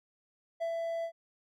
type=tone with ADSR envelope; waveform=triangle; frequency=666 Hz; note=E5; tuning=18 cents sharp; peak=-28 dBFS; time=0.6-1.12 s; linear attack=22 ms; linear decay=81 ms; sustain=-2 dB; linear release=79 ms; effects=none